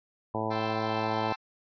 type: harmonic tone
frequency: 109.9 Hz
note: A2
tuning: 2 cents flat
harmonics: 1 / 2 / 3 / 4 / 5 / 6 / 7 / 8 / 9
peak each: -37 / -37 / -37 / -37 / -37 / -37 / -37 / -37 / -37 dBFS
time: 0.34-1.33 s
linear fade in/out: 5 ms
type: chord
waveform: sawtooth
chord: A minor seventh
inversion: third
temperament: equal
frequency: 784 / 880 / 1046.5 / 1318.5 Hz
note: G5 / A5 / C6 / E6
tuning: 0 / 0 / 0 / 0 cents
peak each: -35 dBFS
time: 0.5-1.36 s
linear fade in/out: 20 ms
effects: resampled to 11025 Hz